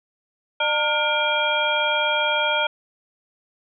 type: tone cluster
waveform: sine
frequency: 602 / 908 / 1421 / 2373 / 3248 Hz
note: D5 / A#5 / F6 / D7 / G#7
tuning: +43 / -46 / +30 / +17 / -39 cents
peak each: -25 dBFS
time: 0.6-2.67 s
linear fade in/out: 5 ms
effects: none